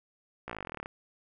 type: slowing click train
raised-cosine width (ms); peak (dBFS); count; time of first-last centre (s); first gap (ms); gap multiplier
0.5; -23; 18; 0.48-0.859; 16; 1.04
effects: none